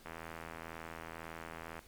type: click train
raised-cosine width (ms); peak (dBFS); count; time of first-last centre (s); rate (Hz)
0.5; -29; 143; 0.06-1.792; 82
effects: pink hiss -60 dBFS RMS until 1.87 s + MP3 96 kbps